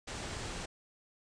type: low-pass noise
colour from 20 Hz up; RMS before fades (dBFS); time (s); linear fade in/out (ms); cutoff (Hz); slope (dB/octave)
pink; -41; 0.07-0.66; 10; 9100; 48
effects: resampled to 22050 Hz